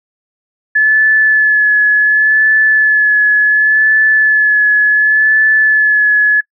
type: tone with vibrato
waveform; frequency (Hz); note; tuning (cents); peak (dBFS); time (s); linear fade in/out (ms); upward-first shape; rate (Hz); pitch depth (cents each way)
sine; 1720; A6; -40; -6; 0.75-6.41; 10; sine; 0.69; 22
effects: noise-tail reverb RT60 0.1 s tail -26 dB re dry